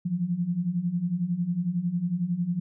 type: beating tone pair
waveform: sine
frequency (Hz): 168 / 179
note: E3 / F3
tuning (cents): +33 / +43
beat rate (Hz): 11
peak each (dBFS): -30 / -26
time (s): 0.05-2.6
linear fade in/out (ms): 10
effects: none